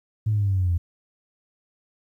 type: linear sweep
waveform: sine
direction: down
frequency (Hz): 110 to 83.8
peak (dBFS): -18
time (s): 0.26-0.78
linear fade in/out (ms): 10
effects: tanh soft clip ceiling -14 dBFS + 10-bit